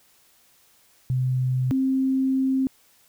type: tone pair in turn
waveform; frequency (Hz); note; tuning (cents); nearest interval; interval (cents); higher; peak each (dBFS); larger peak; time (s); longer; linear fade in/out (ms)
sine; 128.3 / 264.6; C3 / C4; -34 / +20; octave + minor second; 1254; second; -20 / -19; second; 1.1-1.71 / 1.71-2.67; second; 0
effects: white hiss -59 dBFS RMS until 3.08 s